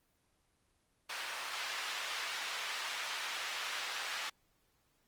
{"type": "band-pass noise", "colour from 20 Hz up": "white", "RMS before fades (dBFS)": -40, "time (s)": [1.09, 4.3], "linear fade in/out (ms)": 10, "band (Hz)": [880, 3300], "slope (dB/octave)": 12, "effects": ["pink hiss -75 dBFS RMS until 5.07 s", "Opus 24 kbps"]}